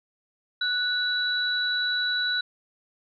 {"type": "tone pair together", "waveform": "sine", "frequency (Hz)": [1480, 3931], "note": ["F#6", "B7"], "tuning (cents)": [0, -9], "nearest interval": "octave + perfect fourth", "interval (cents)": 1691, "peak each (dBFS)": -26, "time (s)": [0.61, 2.41], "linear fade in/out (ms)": 5, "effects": []}